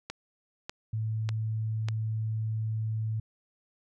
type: click train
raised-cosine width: 0.2 ms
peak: -18 dBFS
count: 4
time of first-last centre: 0.1-1.886 s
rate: 1.68 Hz
type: tone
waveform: sine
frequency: 110 Hz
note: A2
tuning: in tune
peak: -28 dBFS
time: 0.93-3.2 s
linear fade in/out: 5 ms
effects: none